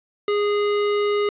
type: tone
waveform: square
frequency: 412.7 Hz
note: G#4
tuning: 11 cents flat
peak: -19 dBFS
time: 0.28-1.29 s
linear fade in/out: 2 ms
effects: resampled to 8000 Hz + 8-bit